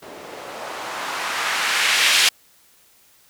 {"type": "noise with low-pass filter sweep", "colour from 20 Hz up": "violet", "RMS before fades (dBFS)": -22, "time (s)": [0.02, 2.29], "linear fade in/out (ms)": 5, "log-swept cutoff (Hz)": [400, 3000], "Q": 1.1, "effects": ["white hiss -55 dBFS RMS until 3.29 s"]}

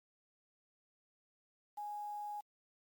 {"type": "tone with quantisation", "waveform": "sine", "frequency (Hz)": 830.6, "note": "G#5", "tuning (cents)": 0, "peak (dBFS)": -40, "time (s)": [1.77, 2.41], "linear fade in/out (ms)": 10, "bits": 10, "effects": ["MP3 96 kbps"]}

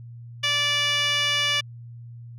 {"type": "tone with band-pass filter", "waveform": "15% pulse", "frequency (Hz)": 582, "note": "D5", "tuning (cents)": -16, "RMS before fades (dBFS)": -23, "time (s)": [0.43, 1.61], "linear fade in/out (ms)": 10, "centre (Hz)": 3400, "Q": 5.9, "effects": ["added 118 Hz sine -38 dBFS peak until 2.38 s"]}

